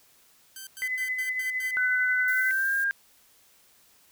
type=tone bursts; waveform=5% pulse; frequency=1554 Hz; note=G6; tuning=16 cents flat; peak=-28 dBFS; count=6; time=0.56-1.71 s; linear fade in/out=2 ms; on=110 ms; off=98 ms
type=tone with tremolo; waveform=sine; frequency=2019 Hz; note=B6; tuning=38 cents sharp; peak=-25 dBFS; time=0.82-2.51 s; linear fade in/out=0 ms; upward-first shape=sine; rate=11 Hz; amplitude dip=45%
type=tone with pitch glide; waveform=sine; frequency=1500 to 1607.7 Hz; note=F#6 to G6; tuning=+23 to +43 cents; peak=-23 dBFS; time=1.77-2.91 s; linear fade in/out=0 ms; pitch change=+120 cents; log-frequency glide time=2.28-2.74 s
type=noise; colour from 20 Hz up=violet; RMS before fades=-41 dBFS; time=2.28-2.84 s; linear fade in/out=0 ms
effects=white hiss -60 dBFS RMS until 4.11 s